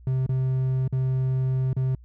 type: tone with dropouts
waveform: triangle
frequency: 130.4 Hz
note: C3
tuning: 5 cents flat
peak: -19 dBFS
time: 0.07-1.95 s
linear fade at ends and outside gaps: 2 ms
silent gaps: 0.264-0.292 / 0.878-0.926 / 1.731-1.766 s
effects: added 60 Hz sine -45 dBFS peak until 2.04 s